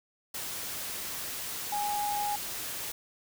sine tone in noise, 825 Hz, G#5, 12 cents flat, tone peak -29 dBFS, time 1.72-2.36 s, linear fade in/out 5 ms, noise white, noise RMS -37 dBFS, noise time 0.34-2.92 s, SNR +5 dB, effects none

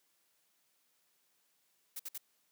blue noise bursts, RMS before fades -42 dBFS, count 3, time 1.96-2.179 s, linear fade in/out 5 ms, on 35 ms, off 57 ms, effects white hiss -75 dBFS RMS until 2.51 s + high-pass 150 Hz 12 dB/octave

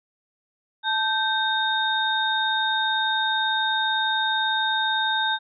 sine tone cluster, 876 / 1558 / 3691 Hz, A5 / G6 / A#7, -8 / -11 / -18 cents, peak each -25 dBFS, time 0.83-5.39 s, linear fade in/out 50 ms, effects none

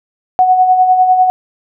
sine tone with tremolo, 740 Hz, F#5, in tune, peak -4 dBFS, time 0.39-1.3 s, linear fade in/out 0 ms, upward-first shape sine, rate 10 Hz, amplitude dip 50%, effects none

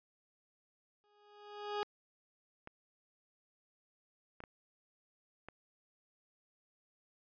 20% pulse tone with exponential growth, 414.1 Hz, G#4, 5 cents flat, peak -28 dBFS, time 1.04-1.83 s, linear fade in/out 0 ms, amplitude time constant 170 ms
clicks, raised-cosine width 0.5 ms, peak -32 dBFS, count 4, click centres 2.674 / 4.404 / 4.438 / 5.486 s
effects resampled to 11025 Hz

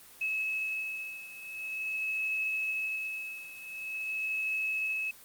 sine beating tone pair, 2584 / 2584.45 Hz, E7 / E7, -35 / -35 cents, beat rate 0.45 Hz, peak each -33 / -36 dBFS, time 0.21-5.11 s, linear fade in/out 5 ms, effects white hiss -53 dBFS RMS until 5.24 s + Opus 24 kbps

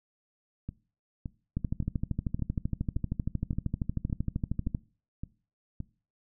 two click trains, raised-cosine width 5 ms, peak -23 / -17 dBFS, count 10 / 42, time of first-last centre 0.69-5.804 / 1.57-4.748 s, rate 1.76 / 12.9 Hz, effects noise-tail reverb RT60 0.4 s tail -21 dB re dry

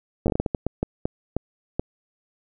slowing click train, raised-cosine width 2 ms, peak -9 dBFS, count 14, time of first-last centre 0.26-1.795 s, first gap 9 ms, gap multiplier 1.38, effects none

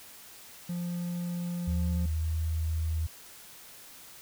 triangle tone, 174.61 Hz, F3, in tune, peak -29 dBFS, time 0.69-2.06 s, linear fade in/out 5 ms
sine tone with pitch glide, 78.8 to 80.18 Hz, D#2 to E2, +23 to -47 cents, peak -27 dBFS, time 1.67-3.07 s, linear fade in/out 10 ms, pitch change +30 cents, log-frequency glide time 2.08-2.3 s
effects white hiss -50 dBFS RMS until 4.21 s

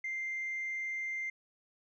sine tone, 2093 Hz, C7, in tune, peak -33 dBFS, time 0.04-1.3 s, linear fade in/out 5 ms, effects tanh soft clip ceiling -31 dBFS

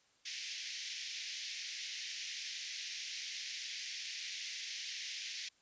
white band-pass noise, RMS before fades -44 dBFS, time 0.25-5.49 s, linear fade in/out 10 ms, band 1900 to 6200 Hz, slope 48 dB/octave, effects white hiss -71 dBFS RMS until 5.61 s + resampled to 16000 Hz

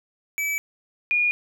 square / sine tone pair in turn, 2300 / 2437 Hz, D7 / D#7, -37 / -37 cents, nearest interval minor second, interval 100 cents, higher second, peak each -24 / -18 dBFS, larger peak second, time 0.38-0.58 / 1.11-1.31 s, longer neither, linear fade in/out 0 ms, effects none

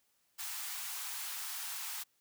white high-pass noise, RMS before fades -41 dBFS, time 0.38-2.04 s, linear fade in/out 20 ms, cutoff 760 Hz, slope 48 dB/octave, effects white hiss -75 dBFS RMS until 2.2 s

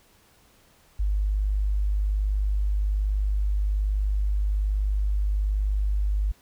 sine tone, 50.6 Hz, G#1, 44 cents flat, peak -21 dBFS, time 0.99-6.32 s, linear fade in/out 10 ms, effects pink hiss -59 dBFS RMS until 6.41 s

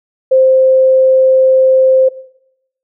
sine tone, 523.3 Hz, C5, in tune, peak -5 dBFS, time 0.31-2.09 s, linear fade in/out 10 ms, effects noise-tail reverb RT60 0.8 s tail -19 dB re dry

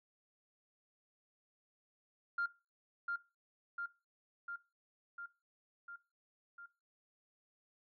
sine tone with echo, 1396.9 Hz, F6, in tune, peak -32 dBFS, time 2.38-2.46 s, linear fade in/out 5 ms, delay 700 ms, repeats 6, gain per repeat -3 dB, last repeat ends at 6.66 s, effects noise-tail reverb RT60 0.3 s tail -19 dB re dry + tanh soft clip ceiling -29 dBFS

